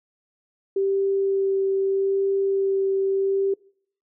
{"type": "tone with vibrato", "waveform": "sine", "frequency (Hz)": 390, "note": "G4", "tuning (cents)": -9, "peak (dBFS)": -19, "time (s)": [0.76, 3.54], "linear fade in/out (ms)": 5, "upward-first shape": "sine", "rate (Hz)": 0.8, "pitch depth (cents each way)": 9, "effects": ["noise-tail reverb RT60 0.6 s tail -24 dB re dry"]}